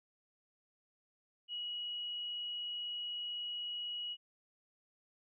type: tone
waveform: sine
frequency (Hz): 2911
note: F#7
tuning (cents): -29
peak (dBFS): -38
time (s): 1.48-4.17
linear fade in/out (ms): 50
effects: none